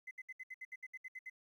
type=tone bursts; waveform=triangle; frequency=2038 Hz; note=C7; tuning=46 cents flat; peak=-40 dBFS; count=12; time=0.07-1.299 s; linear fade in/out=10 ms; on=41 ms; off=67 ms; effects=tanh soft clip ceiling -42 dBFS + 13-bit